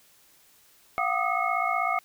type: tone cluster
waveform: sine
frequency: 696 / 752 / 1209 / 1265 / 2173 Hz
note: F5 / F#5 / D6 / D#6 / C#7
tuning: -6 / +28 / +50 / +28 / -35 cents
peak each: -30 dBFS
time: 0.98-1.99 s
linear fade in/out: 0 ms
effects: white hiss -59 dBFS RMS until 2.04 s